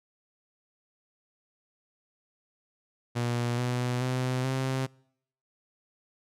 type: tone with pitch steps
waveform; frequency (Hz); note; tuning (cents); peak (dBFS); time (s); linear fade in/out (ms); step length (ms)
sawtooth; 120 / 123.8 / 127.72 / 131.77; B2 / B2 / C3 / C3; -49 / +5 / -41 / +13; -23; 3.15-4.87; 20; 430
effects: noise-tail reverb RT60 0.7 s tail -26 dB re dry + low-pass 10000 Hz 12 dB/octave